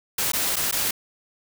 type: noise with dropouts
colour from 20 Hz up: white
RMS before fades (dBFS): -24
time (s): 0.18-0.91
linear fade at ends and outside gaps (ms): 5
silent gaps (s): 0.319-0.333 / 0.559-0.565 / 0.713-0.724
effects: none